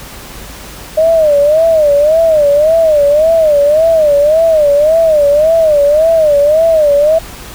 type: tone with vibrato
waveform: sine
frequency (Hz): 614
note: D#5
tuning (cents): -23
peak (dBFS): -5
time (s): 0.97-7.19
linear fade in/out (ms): 10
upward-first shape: sine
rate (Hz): 1.8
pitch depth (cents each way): 130
effects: added 50 Hz sine -34 dBFS peak until 7.54 s + pink hiss -30 dBFS RMS until 7.54 s